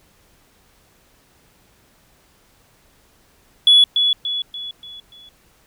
sine tone with echo, 3400 Hz, G#7, 40 cents sharp, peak -6 dBFS, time 3.67-3.84 s, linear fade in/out 2 ms, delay 290 ms, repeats 5, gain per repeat -7 dB, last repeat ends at 5.29 s, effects tanh soft clip ceiling -4 dBFS + pink hiss -56 dBFS RMS until 5.66 s

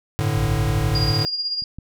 square chord, G suspended second, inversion none, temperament equal, 98 / 110 / 146.83 Hz, G2 / A2 / D3, 0 / 0 / 0 cents, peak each -27 / -23 / -24 dBFS, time 0.19-1.25 s, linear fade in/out 0 ms
sine tone bursts, 56.1 Hz, A1, 34 cents sharp, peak -23 dBFS, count 7, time 0.37-1.111 s, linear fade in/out 0 ms, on 87 ms, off 22 ms
sine tone with tremolo, 4829 Hz, D8, 47 cents sharp, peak -20 dBFS, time 0.95-1.64 s, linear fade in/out 2 ms, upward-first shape sine, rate 16 Hz, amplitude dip 55%
clicks, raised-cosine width 5 ms, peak -29 / -23 dBFS, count 2, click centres 1.622 / 1.786 s
effects none

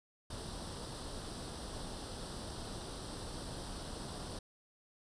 pink noise with comb filter, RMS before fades -44 dBFS, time 0.3-4.39 s, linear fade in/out 5 ms, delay 0.22 ms, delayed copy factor +0.7, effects resampled to 22050 Hz

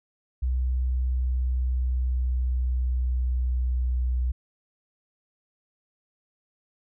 sine tone with pitch glide, 63.2 to 62.08 Hz, B1 to B1, +41 to +10 cents, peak -22 dBFS, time 0.42-4.32 s, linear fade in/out 10 ms, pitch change -31 cents, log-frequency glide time 0.77-4.19 s, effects none

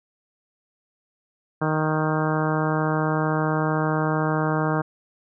harmonic tone with a mistuned harmonic, 155.56 Hz, D#3, in tune, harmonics 1 / 2 / 3 / 4 / 5 / 6 / 7 / 8 / 9 / 10, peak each -24 / -27 / -29 / -30 / -31 / -32 / -32 / -33 / -34 / -34 dBFS, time 1.61-4.82 s, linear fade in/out 10 ms, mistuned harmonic 10, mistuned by +22 cents, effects none

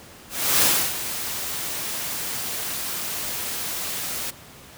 white noise with ADSR envelope, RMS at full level -17 dBFS, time 0.29-4.31 s, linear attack 330 ms, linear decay 310 ms, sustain -12 dB, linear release 14 ms, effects pink hiss -45 dBFS RMS until 4.77 s + high-pass 60 Hz 12 dB/octave

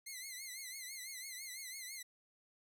10% pulse tone with vibrato, 2078 Hz, C7, 12 cents flat, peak -36 dBFS, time 0.06-2.03 s, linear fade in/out 10 ms, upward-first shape triangle, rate 6 Hz, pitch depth 110 cents each way, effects none

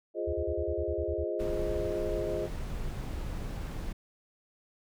sine chord, F minor seventh, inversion none, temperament equal, 349.2 / 415.3 / 523.3 / 622.3 Hz, F4 / Ab4 / C5 / Eb5, 0 / 0 / 0 / 0 cents, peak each -35 / -35 / -38 / -35 dBFS, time 0.14-2.49 s, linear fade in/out 50 ms
sine tone bursts, 75.9 Hz, D#2, 42 cents flat, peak -32 dBFS, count 10, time 0.27-1.242 s, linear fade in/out 10 ms, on 63 ms, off 38 ms
brown noise, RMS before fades -36 dBFS, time 1.39-3.93 s, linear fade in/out 10 ms
effects none

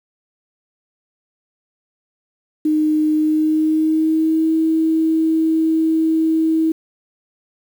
sine tone with pitch glide, 307.6 to 320.8 Hz, D#4 to E4, -20 to -47 cents, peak -13 dBFS, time 2.65-6.72 s, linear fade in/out 5 ms, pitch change +73 cents, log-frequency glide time 3.13-4.5 s, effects 7-bit

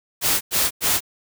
white noise bursts, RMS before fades -19 dBFS, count 3, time 0.21-1.006 s, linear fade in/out 50 ms, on 200 ms, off 98 ms, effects none

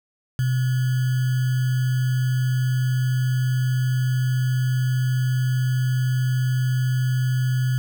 sine tone with sample-and-hold, 127.6 Hz, C3, 43 cents flat, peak -18 dBFS, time 0.39-7.78 s, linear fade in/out 0 ms, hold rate 1575 Hz, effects none

